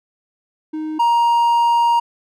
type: tone pair in turn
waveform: triangle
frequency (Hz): 311.1 / 939.8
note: D#4 / A#5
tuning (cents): 0 / +14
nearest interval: octave + perfect fifth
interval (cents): 1914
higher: second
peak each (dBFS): -20 / -10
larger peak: second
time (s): 0.73-0.99 / 0.99-2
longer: second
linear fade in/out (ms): 10
effects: none